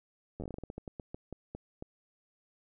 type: slowing click train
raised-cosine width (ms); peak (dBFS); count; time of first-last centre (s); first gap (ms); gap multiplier
2; -27; 18; 0.4-1.824; 10; 1.23
effects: none